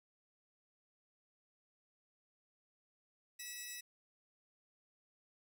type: tone pair together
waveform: 10% pulse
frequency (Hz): 1947 / 2599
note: B6 / E7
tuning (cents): -25 / -25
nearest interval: perfect fourth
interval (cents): 500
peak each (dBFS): -38 / -40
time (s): 3.39-3.81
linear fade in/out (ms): 10
effects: none